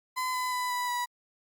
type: tone with pitch steps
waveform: 35% pulse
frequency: 1018 / 1007.5 / 997 / 986.7 / 976.5 Hz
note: C6 / B5 / B5 / B5 / B5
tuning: -48 / +34 / +16 / -2 / -20 cents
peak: -27 dBFS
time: 0.16-1.06 s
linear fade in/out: 20 ms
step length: 180 ms
effects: Opus 48 kbps